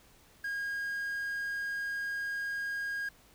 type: tone with quantisation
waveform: triangle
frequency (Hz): 1630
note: G#6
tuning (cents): -33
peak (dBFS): -31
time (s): 0.44-3.09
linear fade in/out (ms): 5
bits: 9
effects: pink hiss -61 dBFS RMS until 3.34 s